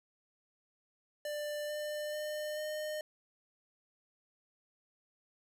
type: tone with pitch steps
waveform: square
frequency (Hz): 593 / 598.9 / 604.8 / 610.7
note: D5 / D5 / D#5 / D#5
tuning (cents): +17 / +34 / -49 / -32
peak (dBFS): -37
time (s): 1.25-3.01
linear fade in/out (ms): 2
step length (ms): 440
effects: none